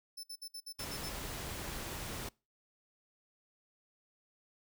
sawtooth tone bursts, 5280 Hz, E8, 2 cents sharp, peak -40 dBFS, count 8, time 0.17-1.096 s, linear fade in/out 10 ms, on 65 ms, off 58 ms
pink noise, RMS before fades -42 dBFS, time 0.79-2.29 s, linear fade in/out 5 ms
effects noise-tail reverb RT60 0.3 s tail -25 dB re dry

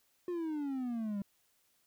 triangle exponential sweep, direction down, 360.7 to 196 Hz, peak -32 dBFS, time 0.28-1.22 s, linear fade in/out 2 ms, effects white hiss -73 dBFS RMS until 1.86 s

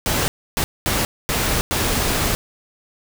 pink noise bursts at uneven times, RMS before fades -20 dBFS, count 5, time 0.06-0.28 / 0.57-0.64 / 0.86-1.05 / 1.29-1.61 / 1.71-2.35 s, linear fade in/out 0 ms, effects none

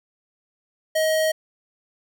square tone, 631 Hz, D#5, 24 cents sharp, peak -19 dBFS, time 0.95-1.32 s, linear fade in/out 10 ms, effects none

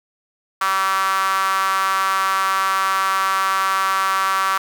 sawtooth tone with high-pass filter, 192.1 Hz, G3, 35 cents flat, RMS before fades -19 dBFS, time 0.61-4.58 s, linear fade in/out 5 ms, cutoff 1200 Hz, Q 5.9, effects none

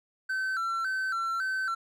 triangle tone with vibrato, 1440 Hz, F#6, 47 cents flat, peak -26 dBFS, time 0.29-1.75 s, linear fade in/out 10 ms, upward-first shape square, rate 1.8 Hz, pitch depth 110 cents each way, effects none

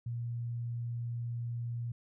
sine tone, 118.5 Hz, A#2, 29 cents sharp, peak -34 dBFS, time 0.06-1.92 s, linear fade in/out 5 ms, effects none

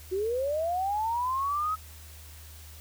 sine linear sweep, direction up, 360 to 1287 Hz, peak -26 dBFS, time 0.11-1.76 s, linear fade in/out 20 ms, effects added 77 Hz sine -46 dBFS peak until 2.8 s + white hiss -51 dBFS RMS until 2.8 s

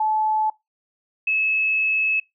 sine tone pair in turn, 865 / 2592 Hz, A5 / E7, -30 / -30 cents, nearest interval octave + perfect fifth, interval 1900 cents, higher second, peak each -18 dBFS, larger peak neither, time 0-0.5 / 1.27-2.2 s, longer second, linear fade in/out 5 ms, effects noise-tail reverb RT60 0.2 s tail -23 dB re dry

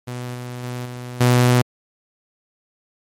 sawtooth tone with level steps, 123.47 Hz, B2, in tune, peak -23 / -25 / -22 / -26 / -8 dBFS, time 0.07-1.62 s, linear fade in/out 10 ms, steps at 0.34 / 0.63 / 0.85 / 1.2 s, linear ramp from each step 10 ms, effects MP3 64 kbps

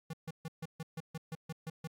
square tone bursts, 161.2 Hz, E3, 38 cents flat, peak -39 dBFS, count 11, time 0.1-1.874 s, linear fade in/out 5 ms, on 34 ms, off 140 ms, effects AAC 64 kbps

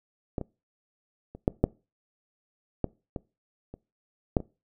clicks, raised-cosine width 2 ms, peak -16 / -21 / -28 / -8 / -6 / -12 / -19 / -27 / -8 / -25 dBFS, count 10, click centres 0.382 / 0.413 / 1.35 / 1.479 / 1.64 / 2.843 / 3.162 / 3.74 / 4.368 / 4.403 s, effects noise-tail reverb RT60 0.3 s tail -23 dB re dry

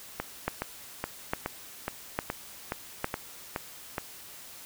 two click trains, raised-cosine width 0.5 ms, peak -15 / -12 dBFS, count 10 / 4, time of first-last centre 0.2-3.982 / 0.48-3.044 s, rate 2.38 / 1.17 Hz, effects white hiss -47 dBFS RMS until 4.65 s

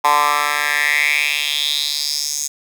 10% pulse tone with high-pass filter sweep, 146.83 Hz, D3, in tune, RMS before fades -18 dBFS, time 0.04-2.48 s, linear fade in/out 10 ms, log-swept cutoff 960 to 6700 Hz, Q 4.8, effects 7-bit

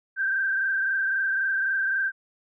sine tone with frequency modulation, 1571 Hz, G6, 3 cents sharp, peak -22 dBFS, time 0.16-2.12 s, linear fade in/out 50 ms, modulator 23.8 Hz, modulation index 1.8, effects none

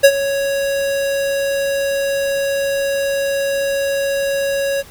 square tone with ADSR envelope, 554.4 Hz, C#5, in tune, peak -3 dBFS, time 0.03-4.83 s, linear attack 17 ms, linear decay 61 ms, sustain -14 dB, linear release 32 ms, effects pink hiss -41 dBFS RMS until 4.9 s

